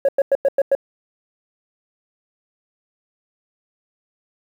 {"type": "tone bursts", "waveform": "sine", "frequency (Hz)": 551, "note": "C#5", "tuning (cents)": -11, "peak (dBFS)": -10, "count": 6, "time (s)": [0.05, 0.751], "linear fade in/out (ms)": 2, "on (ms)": 36, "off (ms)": 97, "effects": ["tanh soft clip ceiling -10 dBFS", "8-bit"]}